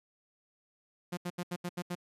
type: tone bursts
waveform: sawtooth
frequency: 176.6 Hz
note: F3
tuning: 20 cents sharp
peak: -30 dBFS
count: 7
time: 1.12-1.953 s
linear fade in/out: 10 ms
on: 53 ms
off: 77 ms
effects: resampled to 32000 Hz + 12-bit